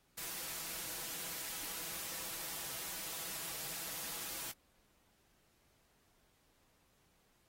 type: noise with comb filter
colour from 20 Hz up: white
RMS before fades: -43 dBFS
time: 0.17-4.52 s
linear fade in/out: 10 ms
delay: 6.1 ms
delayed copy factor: +0.5
effects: pink hiss -73 dBFS RMS until 7.48 s + AAC 48 kbps